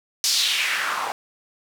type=noise with band-pass filter sweep; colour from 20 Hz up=white; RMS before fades=-23 dBFS; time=0.24-1.12 s; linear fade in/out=0 ms; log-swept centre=5600 to 810 Hz; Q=2.6; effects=none